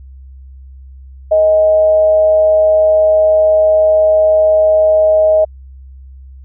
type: tone with amplitude modulation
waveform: sine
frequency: 628 Hz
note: D#5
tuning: 16 cents sharp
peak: -5 dBFS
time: 1.31-5.45 s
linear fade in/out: 10 ms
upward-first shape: sine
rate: 186 Hz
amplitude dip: 30%
effects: added 66 Hz sine -32 dBFS peak until 6.44 s